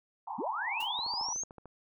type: band-pass noise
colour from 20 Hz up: white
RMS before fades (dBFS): -39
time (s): 0.27-1.33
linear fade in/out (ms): 2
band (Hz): 810 to 1000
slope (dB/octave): 96
type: linear sweep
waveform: sine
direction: up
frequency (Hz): 166.6 to 6570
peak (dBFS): -33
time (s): 0.38-1.44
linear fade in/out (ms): 10
type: noise with exponential decay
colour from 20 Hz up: white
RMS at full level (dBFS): -43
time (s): 0.8-0.93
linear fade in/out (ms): 5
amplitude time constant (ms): 28
type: click train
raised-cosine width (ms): 1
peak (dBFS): -34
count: 10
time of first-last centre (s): 0.99-1.657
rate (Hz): 13.5
effects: none